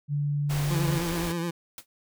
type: tone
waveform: sine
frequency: 145.1 Hz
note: D3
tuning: 21 cents flat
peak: -24 dBFS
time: 0.08-1.01 s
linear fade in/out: 50 ms
type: band-stop noise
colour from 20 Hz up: pink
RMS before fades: -35 dBFS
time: 0.49-1.33 s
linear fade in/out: 20 ms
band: 100 to 250 Hz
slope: 96 dB/octave
type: tone with vibrato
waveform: 25% pulse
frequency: 169.7 Hz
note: F3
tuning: 49 cents flat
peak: -24 dBFS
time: 0.7-1.51 s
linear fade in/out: 10 ms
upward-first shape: sine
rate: 9.6 Hz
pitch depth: 49 cents each way
type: noise with exponential decay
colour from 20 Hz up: white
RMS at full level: -35 dBFS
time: 1.78-1.86 s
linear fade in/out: 2 ms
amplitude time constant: 16 ms
effects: none